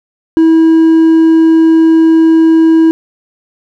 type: tone with hard clipping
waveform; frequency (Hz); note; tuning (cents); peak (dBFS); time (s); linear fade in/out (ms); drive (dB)
triangle; 324.1; E4; -29; -4; 0.37-2.91; 0; 5
effects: none